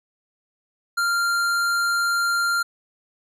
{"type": "tone with hard clipping", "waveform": "sine", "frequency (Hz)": 1391, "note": "F6", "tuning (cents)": -7, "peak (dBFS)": -21, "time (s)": [0.97, 2.63], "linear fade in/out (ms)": 10, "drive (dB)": 15, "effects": []}